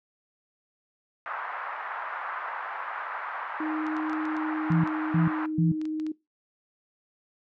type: band-pass noise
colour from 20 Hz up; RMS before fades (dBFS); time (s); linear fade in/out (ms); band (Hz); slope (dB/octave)
pink; -35; 1.26-5.46; 0; 870 to 1600; 24
type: tone with vibrato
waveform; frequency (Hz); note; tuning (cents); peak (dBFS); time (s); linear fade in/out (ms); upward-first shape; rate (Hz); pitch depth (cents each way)
sine; 311.1; D#4; 0; -28; 3.6-6.12; 5; triangle; 19; 12
type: clicks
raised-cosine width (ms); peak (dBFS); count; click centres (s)
0.2; -29; 12; 3.867 / 3.967 / 4.097 / 4.131 / 4.254 / 4.367 / 4.721 / 4.875 / 5.815 / 5.854 / 5.999 / 6.066
type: tone bursts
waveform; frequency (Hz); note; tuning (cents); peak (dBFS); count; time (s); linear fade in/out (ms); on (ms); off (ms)
sine; 165.9; E3; +11; -20; 3; 4.7-5.72; 5; 140; 300
effects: noise-tail reverb RT60 0.2 s tail -20 dB re dry